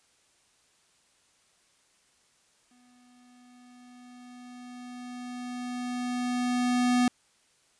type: tone with exponential growth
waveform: square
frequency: 246.9 Hz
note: B3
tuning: in tune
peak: -21 dBFS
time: 2.71-7.08 s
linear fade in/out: 2 ms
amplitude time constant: 950 ms
effects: white hiss -66 dBFS RMS until 7.79 s + resampled to 22050 Hz